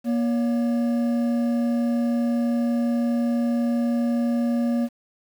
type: tone pair together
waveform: triangle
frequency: 237.8 / 565.6 Hz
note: A#3 / C#5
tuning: +35 / +35 cents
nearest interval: octave + minor third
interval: 1500 cents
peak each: -18 / -29 dBFS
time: 0.04-4.89 s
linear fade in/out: 50 ms
effects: 8-bit